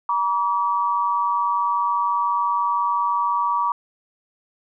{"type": "tone pair together", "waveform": "sine", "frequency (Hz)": [954.9, 1149], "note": ["A#5", "D6"], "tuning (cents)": [41, -38], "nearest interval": "minor third", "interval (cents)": 321, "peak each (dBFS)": -21, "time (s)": [0.09, 3.72], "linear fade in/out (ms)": 2, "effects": []}